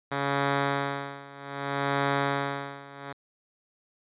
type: tone with tremolo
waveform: 5% pulse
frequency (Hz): 140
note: C#3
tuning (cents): +18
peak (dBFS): -12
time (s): 0.11-3.13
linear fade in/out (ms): 10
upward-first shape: sine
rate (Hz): 0.63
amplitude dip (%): 90
effects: resampled to 8000 Hz